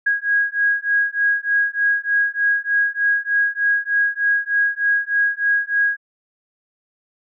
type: beating tone pair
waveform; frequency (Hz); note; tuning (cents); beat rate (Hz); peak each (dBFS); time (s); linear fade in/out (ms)
sine; 1644 / 1647.3; G#6 / G#6; -18 / -15; 3.3; -19; 0.06-5.97; 10
effects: none